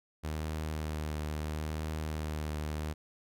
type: tone with vibrato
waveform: sawtooth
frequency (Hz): 77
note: D#2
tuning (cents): -17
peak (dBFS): -30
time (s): 0.23-2.94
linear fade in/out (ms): 20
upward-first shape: triangle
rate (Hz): 0.74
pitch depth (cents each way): 25
effects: none